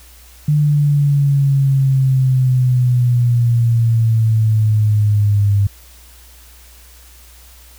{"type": "exponential sweep", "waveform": "sine", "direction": "down", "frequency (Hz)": [149.8, 100], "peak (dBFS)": -10, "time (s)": [0.48, 5.67], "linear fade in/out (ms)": 5, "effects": ["added 60 Hz sine -42 dBFS peak until 7.78 s", "white hiss -45 dBFS RMS until 7.78 s"]}